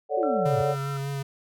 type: chord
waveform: sine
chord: D major seventh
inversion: second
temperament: equal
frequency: 440 / 554.4 / 587.3 / 740 Hz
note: A4 / C#5 / D5 / F#5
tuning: 0 / 0 / 0 / 0 cents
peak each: -28 dBFS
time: 0.09-0.76 s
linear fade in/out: 50 ms
type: exponential sweep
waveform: sine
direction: down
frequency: 392 to 98.2 Hz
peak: -28 dBFS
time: 0.17-0.62 s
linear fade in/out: 5 ms
type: tone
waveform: sine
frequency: 1348 Hz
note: E6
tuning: 38 cents sharp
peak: -35 dBFS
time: 0.23-0.97 s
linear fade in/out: 0 ms
type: tone with vibrato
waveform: square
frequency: 138.9 Hz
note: C#3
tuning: 4 cents sharp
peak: -29 dBFS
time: 0.45-1.23 s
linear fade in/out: 10 ms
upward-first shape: triangle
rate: 5 Hz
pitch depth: 24 cents each way
effects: none